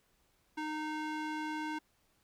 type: tone with band-pass filter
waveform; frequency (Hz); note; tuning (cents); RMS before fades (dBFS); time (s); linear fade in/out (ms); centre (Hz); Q
square; 308.1; D#4; -17; -38; 0.57-1.79; 10; 1200; 0.68
effects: pink hiss -73 dBFS RMS until 2.23 s